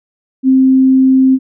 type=tone; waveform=sine; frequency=262.7 Hz; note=C4; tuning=7 cents sharp; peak=-5 dBFS; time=0.43-1.39 s; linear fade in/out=50 ms; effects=none